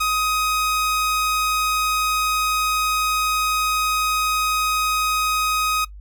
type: tone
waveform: sawtooth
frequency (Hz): 1256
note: D#6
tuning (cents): +16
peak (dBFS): -15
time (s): 0-5.85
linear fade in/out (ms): 10
effects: noise-tail reverb RT60 0.1 s tail -19 dB re dry + added 50 Hz sine -36 dBFS peak until 6 s